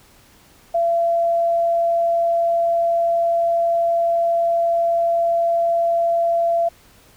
sine tone, 678 Hz, E5, 49 cents sharp, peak -15 dBFS, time 0.74-6.69 s, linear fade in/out 10 ms, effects pink hiss -51 dBFS RMS until 7.16 s

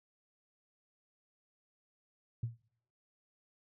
sine tone with exponential decay, 116.54 Hz, A#2, in tune, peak -29 dBFS, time 2.43-2.6 s, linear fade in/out 5 ms, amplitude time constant 35 ms, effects noise-tail reverb RT60 0.7 s tail -26 dB re dry + tanh soft clip ceiling -26 dBFS

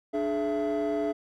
triangle tone cluster, 295.5 / 422.6 / 668 Hz, D4 / G#4 / E5, +11 / +30 / +23 cents, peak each -27 dBFS, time 0.13-1.13 s, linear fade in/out 20 ms, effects tanh soft clip ceiling -20 dBFS

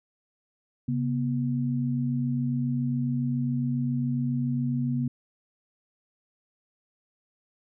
sine tone pair together, 135.14 / 242.4 Hz, C#3 / B3, -44 / -32 cents, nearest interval minor seventh, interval 1012 cents, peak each -27 dBFS, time 0.88-5.08 s, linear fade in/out 5 ms, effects none

